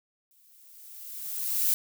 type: noise with exponential growth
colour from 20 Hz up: violet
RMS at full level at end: -23 dBFS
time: 0.31-1.74 s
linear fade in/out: 0 ms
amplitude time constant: 310 ms
effects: none